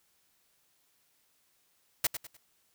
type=noise with echo; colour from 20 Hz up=white; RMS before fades=-26 dBFS; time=2.04-2.07 s; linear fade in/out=5 ms; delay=100 ms; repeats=3; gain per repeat=-10 dB; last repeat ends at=2.37 s; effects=white hiss -71 dBFS RMS until 2.74 s